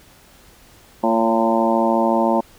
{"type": "harmonic tone with a mistuned harmonic", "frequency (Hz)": 113.7, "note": "A#2", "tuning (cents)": -43, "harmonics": [2, 3, 4, 5, 6, 7, 8, 9], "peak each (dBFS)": [-20, -22, -32, -21, -23, -26, -21, -29], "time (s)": [1.03, 2.41], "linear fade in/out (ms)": 10, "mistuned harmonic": 5, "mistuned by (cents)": -17, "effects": ["pink hiss -49 dBFS RMS until 2.58 s"]}